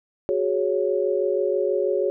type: chord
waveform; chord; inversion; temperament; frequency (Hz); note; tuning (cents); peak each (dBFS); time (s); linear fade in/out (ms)
sine; F# suspended second; none; just; 370 / 416.2 / 555; F#4 / G#4 / C#5; 0 / +4 / +2; -24; 0.29-2.1; 0
effects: none